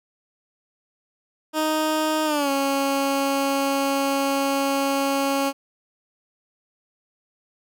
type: tone with pitch glide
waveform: 15% pulse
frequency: 311.1 to 275.6 Hz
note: D#4 to C#4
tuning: 0 to -10 cents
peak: -14 dBFS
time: 1.53-5.53 s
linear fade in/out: 50 ms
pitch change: -210 cents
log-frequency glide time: 2.25-2.5 s
effects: none